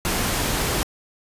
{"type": "noise", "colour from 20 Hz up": "pink", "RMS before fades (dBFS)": -23, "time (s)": [0.05, 0.83], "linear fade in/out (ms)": 0, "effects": ["resampled to 32000 Hz"]}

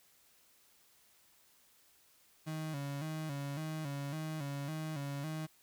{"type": "tone with vibrato", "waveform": "35% pulse", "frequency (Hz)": 148.7, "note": "D3", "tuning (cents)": 22, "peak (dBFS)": -36, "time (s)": [2.46, 5.47], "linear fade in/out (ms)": 20, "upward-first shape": "square", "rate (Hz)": 1.8, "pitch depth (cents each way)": 94, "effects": ["white hiss -67 dBFS RMS until 5.62 s"]}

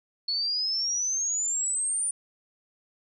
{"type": "exponential sweep", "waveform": "sine", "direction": "up", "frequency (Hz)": [4363, 9397], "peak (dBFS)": -25, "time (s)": [0.28, 2.11], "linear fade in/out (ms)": 5, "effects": []}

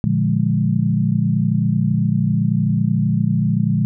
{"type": "chord", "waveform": "sine", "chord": "Bb dominant seventh", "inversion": "none", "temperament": "equal", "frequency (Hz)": [116.54, 146.83, 174.61, 207.7], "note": ["Bb2", "D3", "F3", "Ab3"], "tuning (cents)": [0, 0, 0, 0], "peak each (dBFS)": -20, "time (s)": [0.04, 3.85], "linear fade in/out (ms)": 0, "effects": []}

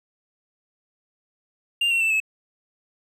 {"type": "tone with pitch steps", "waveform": "triangle", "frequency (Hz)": [2794, 2725, 2659, 2593], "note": ["F7", "F7", "E7", "E7"], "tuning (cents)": [0, -43, 14, -29], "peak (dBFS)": -17, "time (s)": [1.81, 2.202], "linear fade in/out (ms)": 5, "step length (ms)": 98, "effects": []}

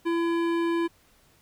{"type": "tone with hard clipping", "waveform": "sine", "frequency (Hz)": 336.8, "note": "E4", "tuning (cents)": 37, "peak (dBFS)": -25, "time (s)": [0.05, 0.88], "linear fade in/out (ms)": 20, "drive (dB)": 15, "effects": ["pink hiss -61 dBFS RMS until 1.41 s"]}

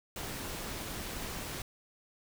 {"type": "noise with amplitude modulation", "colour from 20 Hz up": "pink", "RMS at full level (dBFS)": -38, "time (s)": [0.16, 1.62], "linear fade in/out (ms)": 2, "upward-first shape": "sine", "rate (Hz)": 209, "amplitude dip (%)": 40, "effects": []}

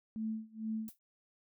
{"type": "tone with tremolo", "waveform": "sine", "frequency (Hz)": 220, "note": "A3", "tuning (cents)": 0, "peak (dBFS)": -33, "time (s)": [0.16, 0.89], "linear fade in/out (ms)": 0, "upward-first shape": "sine", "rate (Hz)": 2.2, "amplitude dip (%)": 95}
{"type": "noise with exponential decay", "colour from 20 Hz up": "violet", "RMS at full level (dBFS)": -45, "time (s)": [0.88, 0.99], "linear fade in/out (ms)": 1, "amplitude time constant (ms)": 22}
{"effects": []}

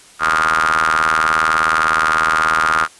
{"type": "ring-modulated tone", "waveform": "sawtooth", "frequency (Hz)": 79.5, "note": "D#2", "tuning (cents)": 38, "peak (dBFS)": -6, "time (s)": [0.19, 2.88], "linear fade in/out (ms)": 50, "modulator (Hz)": 1320, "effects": ["white hiss -44 dBFS RMS until 2.99 s", "resampled to 24000 Hz"]}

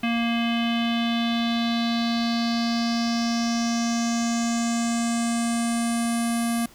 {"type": "tone with low-pass filter sweep", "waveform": "square", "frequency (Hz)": 233.1, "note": "A#3", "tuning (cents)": 0, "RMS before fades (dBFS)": -24, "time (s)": [0.03, 6.66], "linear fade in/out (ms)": 5, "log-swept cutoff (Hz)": [2700, 11000], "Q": 4.3, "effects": ["pink hiss -51 dBFS RMS until 6.74 s"]}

